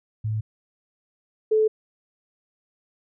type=tone pair in turn; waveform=sine; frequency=108.6 / 434.4 Hz; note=A2 / A4; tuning=-22 / -22 cents; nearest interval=2 octaves; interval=2400 cents; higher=second; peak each=-23 / -16 dBFS; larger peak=second; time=0.24-0.41 / 1.51-1.68 s; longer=neither; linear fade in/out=10 ms; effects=none